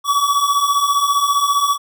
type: beating tone pair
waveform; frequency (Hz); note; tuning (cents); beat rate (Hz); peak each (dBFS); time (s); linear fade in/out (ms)
square; 1127 / 1142; C#6 / D6; +28 / -49; 15; -20 / -16; 0.04-1.78; 50
effects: none